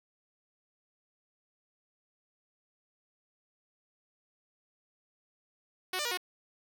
5% pulse tone with pitch steps, 369.8 / 596 / 478.2 / 363.6 Hz, F#4 / D5 / A#4 / F#4, -1 / +25 / +44 / -30 cents, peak -20 dBFS, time 5.93-6.174 s, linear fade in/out 5 ms, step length 61 ms, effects none

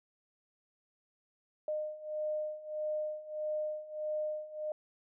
sine beating tone pair, 610 / 611.6 Hz, D#5 / D#5, -34 / -30 cents, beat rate 1.6 Hz, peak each -39 / -36 dBFS, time 1.68-4.72 s, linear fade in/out 2 ms, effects none

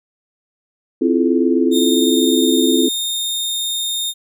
sine chord, F major seventh, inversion second, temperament equal with one note detuned, 261.6 / 329.6 / 349.2 / 430.4 Hz, C4 / E4 / F4 / A4, 0 / 0 / 0 / -38 cents, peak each -16 / -17 / -19 / -20 dBFS, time 1.01-2.89 s, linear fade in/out 10 ms
sawtooth tone, 3663 Hz, A#7, 31 cents flat, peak -16 dBFS, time 1.71-4.14 s, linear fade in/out 50 ms
effects none

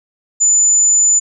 sine tone, 7010 Hz, A8, 7 cents flat, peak -8 dBFS, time 0.4-1.2 s, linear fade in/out 20 ms, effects none

